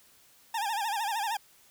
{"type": "tone with vibrato", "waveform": "40% pulse", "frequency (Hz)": 858, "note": "A5", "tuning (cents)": -44, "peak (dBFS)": -28, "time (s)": [0.54, 1.37], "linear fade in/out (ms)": 5, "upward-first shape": "sine", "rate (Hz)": 13, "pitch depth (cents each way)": 140, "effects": ["white hiss -60 dBFS RMS until 1.7 s"]}